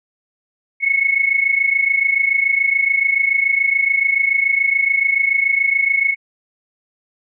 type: tone pair together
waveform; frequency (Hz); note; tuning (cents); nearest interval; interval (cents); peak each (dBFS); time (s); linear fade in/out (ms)
sine; 2177 / 2204; C#7 / C#7; -32 / -11; unison; 21; -18 / -15; 0.8-6.16; 50
effects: none